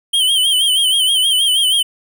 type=tone with vibrato; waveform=square; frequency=3116 Hz; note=G7; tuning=11 cents flat; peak=-12 dBFS; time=0.13-1.83 s; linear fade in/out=10 ms; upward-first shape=sine; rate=6.3 Hz; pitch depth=81 cents each way; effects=none